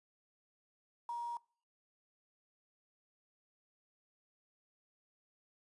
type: tone with quantisation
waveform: sine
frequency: 947 Hz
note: A#5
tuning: 27 cents sharp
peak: -37 dBFS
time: 1.09-1.37 s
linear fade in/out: 2 ms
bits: 10
effects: noise-tail reverb RT60 0.4 s tail -23 dB re dry + resampled to 24000 Hz